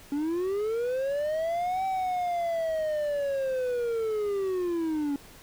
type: linear two-way sweep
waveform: triangle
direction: up then down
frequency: 278.7 to 770 to 278.7 Hz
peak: -24 dBFS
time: 0.12-5.16 s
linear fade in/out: 2 ms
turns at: 1.85 s
effects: pink hiss -51 dBFS RMS until 5.42 s